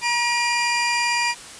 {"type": "tone pair together", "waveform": "25% pulse", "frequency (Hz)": [953.2, 2402], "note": ["A#5", "D7"], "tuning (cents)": [38, 38], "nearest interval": "octave + major third", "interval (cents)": 1600, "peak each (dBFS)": -18, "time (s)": [0.01, 1.35], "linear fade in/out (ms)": 50, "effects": ["white hiss -39 dBFS RMS until 1.59 s", "resampled to 22050 Hz"]}